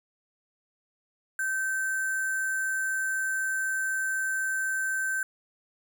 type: tone with sample-and-hold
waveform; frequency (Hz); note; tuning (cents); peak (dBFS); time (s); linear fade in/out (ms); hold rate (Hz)
sine; 1548; G6; -22; -26; 1.39-5.23; 2; 8820
effects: none